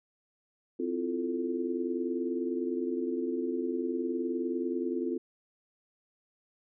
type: chord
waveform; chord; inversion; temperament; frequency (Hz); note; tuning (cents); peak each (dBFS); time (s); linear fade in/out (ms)
sine; F major seventh; second; equal with one note detuned; 259.4 / 329.6 / 349.2 / 440; C4 / E4 / F4 / A4; -15 / 0 / 0 / 0; -34 / -37 / -33 / -37; 0.79-5.18; 10
effects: none